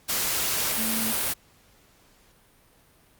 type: tone in noise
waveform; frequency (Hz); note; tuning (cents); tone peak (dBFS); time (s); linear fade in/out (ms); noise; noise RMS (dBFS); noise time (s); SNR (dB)
sine; 223.9; A3; +30; -30; 0.77-1.13; 20; white; -26; 0.08-1.34; -7
effects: pink hiss -59 dBFS RMS until 3.19 s + Opus 48 kbps